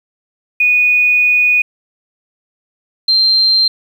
sine tone pair in turn, 2475 / 4154 Hz, D#7 / C8, -10 / -13 cents, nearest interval major sixth, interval 897 cents, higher second, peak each -8 dBFS, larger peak neither, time 0.6-1.62 / 3.08-3.68 s, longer first, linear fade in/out 5 ms, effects 7-bit

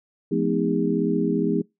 sine tone cluster, 174.8 / 217.1 / 252.3 / 314.2 / 405 Hz, F3 / A3 / B3 / D#4 / G#4, +2 / -23 / +37 / +17 / -43 cents, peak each -26 dBFS, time 0.31-1.62 s, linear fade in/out 10 ms, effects noise-tail reverb RT60 0.2 s tail -25 dB re dry

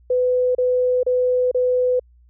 sine tone bursts, 501 Hz, B4, 25 cents sharp, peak -15 dBFS, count 4, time 0.1-1.996 s, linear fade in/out 5 ms, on 450 ms, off 32 ms, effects added 60 Hz sine -49 dBFS peak until 2.29 s

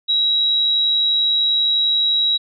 sine tone, 3863 Hz, B7, 39 cents flat, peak -14 dBFS, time 0.08-2.38 s, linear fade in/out 20 ms, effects none

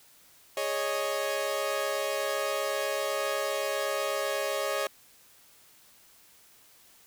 sawtooth chord, Ab suspended fourth, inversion none, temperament equal, 415.3 / 554.4 / 622.3 Hz, Ab4 / Db5 / Eb5, 0 / 0 / 0 cents, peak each -32 / -27 / -29 dBFS, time 0.57-4.87 s, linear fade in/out 2 ms, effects white hiss -58 dBFS RMS until 7.06 s

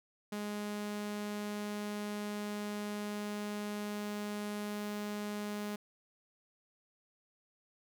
sawtooth tone, 207.7 Hz, G#3, in tune, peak -33 dBFS, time 0.32-5.76 s, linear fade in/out 5 ms, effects none

